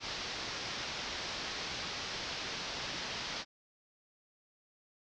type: low-pass noise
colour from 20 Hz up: white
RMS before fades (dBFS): -40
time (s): 0-3.45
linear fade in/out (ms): 50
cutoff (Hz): 5600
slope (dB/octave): 48
effects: none